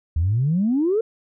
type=exponential sweep; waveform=sine; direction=up; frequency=75.1 to 466.2 Hz; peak=-16 dBFS; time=0.16-1.01 s; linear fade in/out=5 ms; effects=tanh soft clip ceiling -12 dBFS